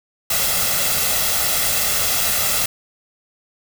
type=noise with comb filter; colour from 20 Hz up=white; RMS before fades=-19 dBFS; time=0.3-2.66 s; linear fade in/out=5 ms; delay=1.5 ms; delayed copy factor=+0.6; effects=none